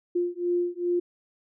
sine beating tone pair, 350.1 / 352.6 Hz, F4 / F4, +4 / +17 cents, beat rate 2.5 Hz, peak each -27 dBFS, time 0.15-1 s, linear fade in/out 10 ms, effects none

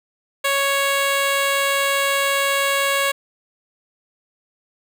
10% pulse tone, 554.4 Hz, C#5, in tune, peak -9 dBFS, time 0.44-3.12 s, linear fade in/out 10 ms, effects none

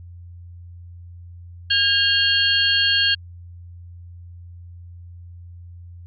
sine tone cluster, 1620 / 2806 / 3227 / 4358 Hz, G#6 / F7 / G7 / C#8, -43 / +8 / +50 / -30 cents, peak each -21 dBFS, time 1.7-3.15 s, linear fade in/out 10 ms, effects added 87 Hz sine -37 dBFS peak until 6.06 s

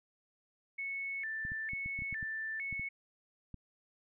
sine tone with vibrato, 1975.5 Hz, B6, in tune, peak -36 dBFS, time 0.78-2.89 s, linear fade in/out 10 ms, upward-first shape square, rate 1.1 Hz, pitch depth 190 cents each way
clicks, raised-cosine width 5 ms, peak -33 dBFS, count 11, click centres 1.451 / 1.519 / 1.734 / 1.86 / 1.99 / 2.021 / 2.127 / 2.228 / 2.727 / 2.796 / 3.543 s
effects none

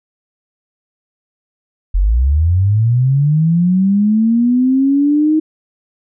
sine linear sweep, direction up, 42 to 315.3 Hz, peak -9 dBFS, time 1.94-5.4 s, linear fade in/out 10 ms, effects none

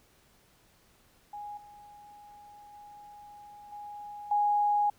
sine tone with level steps, 827 Hz, G#5, 8 cents flat, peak -38 / -49 / -47 / -40 / -23 dBFS, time 1.33-4.9 s, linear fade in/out 5 ms, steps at 1.57 / 2.73 / 3.72 / 4.31 s, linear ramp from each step 5 ms, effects pink hiss -64 dBFS RMS until 4.98 s

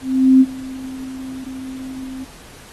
sine tone with ADSR envelope, 261.8 Hz, C4, 1 cent sharp, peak -5 dBFS, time 0.01-2.25 s, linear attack 400 ms, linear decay 43 ms, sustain -22 dB, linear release 17 ms, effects pink hiss -42 dBFS RMS until 2.72 s + AAC 32 kbps

